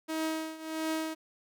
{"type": "tone with tremolo", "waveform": "sawtooth", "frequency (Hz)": 317.8, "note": "D#4", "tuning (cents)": 37, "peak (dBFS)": -25, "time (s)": [0.08, 1.15], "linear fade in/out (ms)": 20, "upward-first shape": "triangle", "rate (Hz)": 1.5, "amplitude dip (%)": 85, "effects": []}